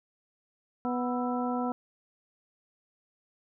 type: harmonic tone with a mistuned harmonic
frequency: 246.9 Hz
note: B3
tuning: in tune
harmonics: 1 / 2 / 3 / 4 / 5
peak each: -30 / -36 / -34 / -38 / -39 dBFS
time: 0.85-1.72 s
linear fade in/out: 0 ms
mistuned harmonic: 5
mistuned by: +120 cents
effects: none